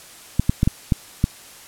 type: clicks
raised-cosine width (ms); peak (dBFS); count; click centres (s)
5; -3; 6; 0.396 / 0.495 / 0.631 / 0.675 / 0.922 / 1.241
effects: white hiss -43 dBFS RMS until 1.67 s + low-pass 12000 Hz 12 dB/octave